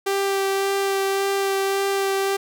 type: tone with vibrato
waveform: sawtooth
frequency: 392 Hz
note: G4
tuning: in tune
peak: -16 dBFS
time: 0.06-2.37 s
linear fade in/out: 10 ms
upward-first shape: sine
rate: 1.8 Hz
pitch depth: 11 cents each way
effects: none